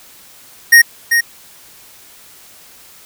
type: tone with echo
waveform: square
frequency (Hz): 1864.7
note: A#6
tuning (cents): 0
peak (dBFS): -3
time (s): 0.72-0.82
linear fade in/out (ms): 10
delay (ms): 390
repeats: 1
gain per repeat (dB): -7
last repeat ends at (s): 1.21
effects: white hiss -42 dBFS RMS until 3.05 s